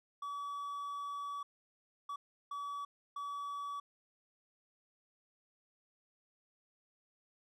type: tone bursts at uneven times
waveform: triangle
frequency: 1142 Hz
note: D6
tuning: 49 cents flat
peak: -37 dBFS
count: 4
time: 0.22-1.43 / 2.09-2.16 / 2.51-2.85 / 3.16-3.8 s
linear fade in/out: 5 ms
effects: none